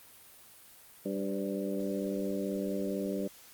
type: harmonic tone with a mistuned harmonic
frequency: 98 Hz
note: G2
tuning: in tune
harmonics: 2 / 3 / 4 / 5 / 6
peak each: -35 / -37 / -38 / -39 / -40 dBFS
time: 1.05-3.28 s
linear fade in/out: 10 ms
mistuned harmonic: 5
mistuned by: +47 cents
effects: white hiss -55 dBFS RMS until 3.53 s + Opus 32 kbps